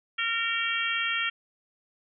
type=harmonic tone; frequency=459.6 Hz; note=A#4; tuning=25 cents flat; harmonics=3 / 4 / 5 / 6 / 7; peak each=-32 / -32 / -32 / -32 / -32 dBFS; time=0.18-1.3 s; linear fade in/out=10 ms; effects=none